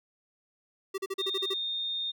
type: tone bursts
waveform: square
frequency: 386.7 Hz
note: G4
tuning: 24 cents flat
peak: -31 dBFS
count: 8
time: 0.94-1.541 s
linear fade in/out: 10 ms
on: 41 ms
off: 39 ms
type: tone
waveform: sine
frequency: 3659 Hz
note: A#7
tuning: 33 cents flat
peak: -30 dBFS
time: 1.18-2.12 s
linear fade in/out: 20 ms
effects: none